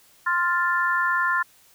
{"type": "chord", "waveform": "sine", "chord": "F major", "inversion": "second", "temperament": "equal", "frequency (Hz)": [1046.5, 1396.9, 1760], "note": ["C6", "F6", "A6"], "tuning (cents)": [0, 0, 0], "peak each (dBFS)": -24, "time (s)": [0.26, 1.43], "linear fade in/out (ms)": 10, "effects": ["white hiss -56 dBFS RMS until 1.74 s"]}